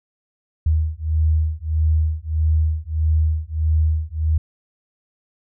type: beating tone pair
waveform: sine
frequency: 77.78 / 79.38 Hz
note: D#2 / D#2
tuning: 0 / +35 cents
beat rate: 1.6 Hz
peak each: -19 dBFS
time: 0.66-4.38 s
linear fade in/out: 5 ms
effects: none